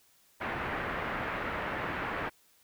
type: low-pass noise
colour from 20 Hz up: white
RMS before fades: -35 dBFS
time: 0.4-2.3 s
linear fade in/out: 20 ms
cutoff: 2000 Hz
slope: 24 dB/octave
effects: white hiss -65 dBFS RMS until 2.63 s